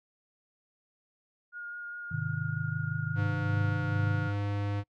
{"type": "tone with vibrato", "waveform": "sine", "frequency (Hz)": 1427, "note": "F6", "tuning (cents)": 37, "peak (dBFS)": -37, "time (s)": [1.52, 4.34], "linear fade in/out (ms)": 50, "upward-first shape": "sine", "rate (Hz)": 5, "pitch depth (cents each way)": 10}
{"type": "chord", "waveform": "sine", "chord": "Ab major", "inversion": "none", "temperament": "just", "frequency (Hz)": [103.83, 129.78, 155.74], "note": ["Ab2", "C3", "Eb3"], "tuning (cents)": [0, -14, 2], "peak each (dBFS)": [-36, -34, -34], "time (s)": [2.11, 4.28], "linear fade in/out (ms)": 10}
{"type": "tone", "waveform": "square", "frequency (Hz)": 101.6, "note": "G#2", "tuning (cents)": -38, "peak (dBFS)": -30, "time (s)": [3.15, 4.84], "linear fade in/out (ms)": 50}
{"effects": ["noise-tail reverb RT60 0.1 s tail -26 dB re dry", "low-pass 3000 Hz 12 dB/octave"]}